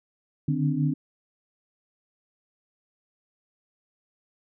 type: tone cluster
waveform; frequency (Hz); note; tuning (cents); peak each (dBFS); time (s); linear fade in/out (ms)
sine; 145.8 / 151.3 / 257.3 / 290.9; D3 / D#3 / C4 / D4; -12 / -48 / -29 / -16; -29 / -25 / -28 / -30; 0.48-0.94; 5
effects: none